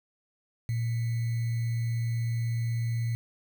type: tone with sample-and-hold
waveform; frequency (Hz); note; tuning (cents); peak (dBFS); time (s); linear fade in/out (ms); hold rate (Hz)
sine; 116.2; A#2; -5; -26; 0.69-3.15; 0; 2100
effects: none